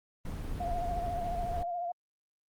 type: noise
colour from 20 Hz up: brown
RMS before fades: -36 dBFS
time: 0.25-1.63 s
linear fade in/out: 5 ms
type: tone with vibrato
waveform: sine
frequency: 698.5 Hz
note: F5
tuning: in tune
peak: -32 dBFS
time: 0.6-1.92 s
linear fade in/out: 5 ms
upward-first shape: sine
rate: 14 Hz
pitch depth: 44 cents each way
effects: Opus 24 kbps